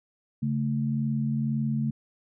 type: tone pair together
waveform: sine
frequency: 139.4 / 221.3 Hz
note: C#3 / A3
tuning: +10 / +10 cents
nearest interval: minor sixth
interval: 800 cents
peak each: -27 dBFS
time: 0.42-1.91 s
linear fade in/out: 10 ms
effects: none